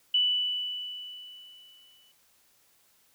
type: tone with exponential decay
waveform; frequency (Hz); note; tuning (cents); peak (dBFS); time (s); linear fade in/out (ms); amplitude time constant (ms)
sine; 2972; F#7; +7; -20; 0.14-2.12; 5; 430
effects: white hiss -65 dBFS RMS until 3.14 s